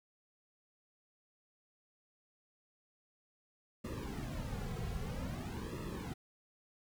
brown noise with flanger, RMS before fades -41 dBFS, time 3.84-6.14 s, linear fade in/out 10 ms, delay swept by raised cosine 1.3 to 3.4 ms, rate 0.51 Hz, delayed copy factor -1, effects none

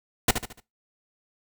pink noise with echo, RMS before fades -17 dBFS, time 0.28-0.31 s, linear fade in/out 5 ms, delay 73 ms, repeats 4, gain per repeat -8 dB, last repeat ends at 0.602 s, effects noise-tail reverb RT60 0.2 s tail -19 dB re dry

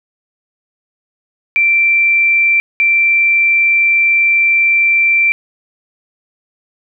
sine tone pair in turn, 2349 / 2349 Hz, D7 / D7, 0 / 0 cents, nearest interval unison, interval 0 cents, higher neither, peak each -8 dBFS, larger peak neither, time 1.56-2.6 / 2.8-5.32 s, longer second, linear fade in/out 0 ms, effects none

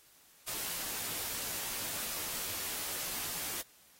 white noise with comb filter, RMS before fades -38 dBFS, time 0.47-3.62 s, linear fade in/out 10 ms, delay 15 ms, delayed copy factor -0.5, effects white hiss -62 dBFS RMS until 3.99 s + AAC 48 kbps

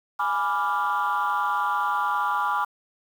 sine chord, G# diminished seventh, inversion none, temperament equal, 830.6 / 987.8 / 1174.7 / 1396.9 Hz, G#5 / B5 / D6 / F6, 0 / 0 / 0 / 0 cents, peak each -27 / -26 / -25 / -28 dBFS, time 0.19-2.65 s, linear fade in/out 10 ms, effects tanh soft clip ceiling -16 dBFS + 8-bit

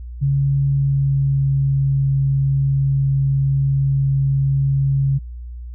sine tone with pitch glide, 138.59 to 137 Hz, C#3 to C#3, 0 to -20 cents, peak -14 dBFS, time 0.21-5.19 s, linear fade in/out 20 ms, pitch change -20 cents, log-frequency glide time 0.71-1.53 s, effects added 60 Hz sine -29 dBFS peak until 5.74 s

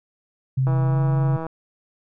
sine tone with pitch glide, 131.5 to 137.8 Hz, C3 to C#3, +9 to -10 cents, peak -17 dBFS, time 0.57-1.37 s, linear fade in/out 10 ms, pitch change +81 cents, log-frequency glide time 0.86-0.99 s
click train, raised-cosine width 1 ms, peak -17 dBFS, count 130, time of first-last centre 0.67-1.466 s, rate 162 Hz
effects none

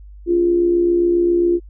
sine tone with amplitude modulation, 347 Hz, F4, 11 cents flat, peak -10 dBFS, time 0.26-1.6 s, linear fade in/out 50 ms, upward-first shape sine, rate 67.4 Hz, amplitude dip 50%, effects added 50 Hz sine -36 dBFS peak until 1.69 s

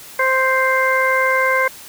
harmonic tone, 523.3 Hz, C5, in tune, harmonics 1 / 2 / 3 / 4, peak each -19 / -19 / -19 / -19 dBFS, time 0.19-1.68 s, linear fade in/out 5 ms, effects white hiss -38 dBFS RMS until 1.88 s

